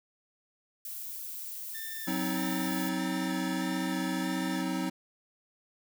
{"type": "noise", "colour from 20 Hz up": "violet", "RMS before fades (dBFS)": -40, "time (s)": [0.85, 2.89], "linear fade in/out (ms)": 2}
{"type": "tone with vibrato", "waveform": "sawtooth", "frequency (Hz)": 1760, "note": "A6", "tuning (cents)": 0, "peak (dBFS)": -38, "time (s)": [1.74, 4.62], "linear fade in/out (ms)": 10, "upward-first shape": "square", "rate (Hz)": 1.6, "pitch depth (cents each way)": 29}
{"type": "chord", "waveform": "square", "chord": "C diminished", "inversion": "second", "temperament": "equal with one note detuned", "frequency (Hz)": [185, 261.6, 316.4], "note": ["Gb3", "C4", "Eb4"], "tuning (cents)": [0, 0, 29], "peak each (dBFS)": -35, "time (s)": [2.07, 4.9], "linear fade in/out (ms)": 10}
{"effects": []}